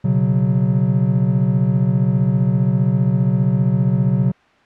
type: chord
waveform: triangle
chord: B suspended second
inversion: none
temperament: equal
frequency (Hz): 123.47 / 138.59 / 185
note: B2 / C#3 / F#3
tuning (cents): 0 / 0 / 0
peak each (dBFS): -16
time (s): 0.04-4.32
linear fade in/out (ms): 10
effects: white hiss -52 dBFS RMS until 4.65 s + low-pass 2000 Hz 12 dB/octave